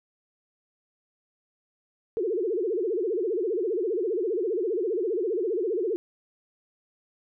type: tone with vibrato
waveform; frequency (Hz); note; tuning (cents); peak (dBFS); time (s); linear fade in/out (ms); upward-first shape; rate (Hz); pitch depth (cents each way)
sine; 401.4; G4; +41; -24; 2.17-5.96; 0; sine; 15; 270
effects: none